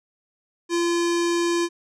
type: tone with low-pass filter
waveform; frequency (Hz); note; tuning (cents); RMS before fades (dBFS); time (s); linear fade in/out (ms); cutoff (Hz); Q
square; 342.9; F4; -32; -22; 0.69-1.69; 50; 7100; 1.8
effects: none